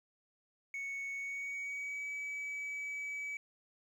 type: tone with pitch glide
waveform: sine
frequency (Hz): 2217 to 2286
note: C#7 to D7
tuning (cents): 0 to -47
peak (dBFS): -35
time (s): 0.74-3.37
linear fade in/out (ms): 2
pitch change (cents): +53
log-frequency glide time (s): 1.14-2.09
effects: tanh soft clip ceiling -37 dBFS + 11-bit